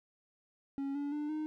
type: tone with pitch steps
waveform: triangle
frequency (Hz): 276.1 / 286.3 / 296.9 / 307.9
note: C#4 / D4 / D4 / D#4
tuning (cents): -7 / -44 / +19 / -18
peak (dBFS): -32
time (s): 0.78-1.46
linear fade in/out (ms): 0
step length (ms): 170
effects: none